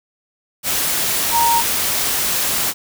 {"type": "tone in noise", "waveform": "sine", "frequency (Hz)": 932.3, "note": "A#5", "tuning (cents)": 0, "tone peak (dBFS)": -13, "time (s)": [1.31, 1.63], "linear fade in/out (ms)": 50, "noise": "white", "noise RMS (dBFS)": -19, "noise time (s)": [0.63, 2.74], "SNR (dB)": 3, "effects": []}